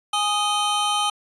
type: tone cluster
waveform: square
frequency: 830 / 1243 / 3088 Hz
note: G#5 / D#6 / G7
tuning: -1 / -2 / -27 cents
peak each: -25 dBFS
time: 0.13-1.1 s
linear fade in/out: 5 ms
effects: resampled to 24000 Hz